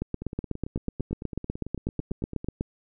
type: two click trains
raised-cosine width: 3 ms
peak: -22 / -15 dBFS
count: 21 / 22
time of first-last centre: 0.22-2.445 / 0.02-2.609 s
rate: 8.99 / 8.11 Hz
effects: none